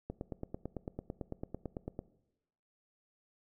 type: click train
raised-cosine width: 2 ms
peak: -25 dBFS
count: 18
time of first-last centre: 0.1-1.991 s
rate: 8.99 Hz
effects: noise-tail reverb RT60 0.9 s tail -19 dB re dry